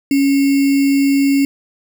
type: tone with sample-and-hold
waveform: sine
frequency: 277.2 Hz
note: C#4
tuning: in tune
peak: -10 dBFS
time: 0.11-1.45 s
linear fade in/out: 2 ms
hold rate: 2450 Hz
effects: none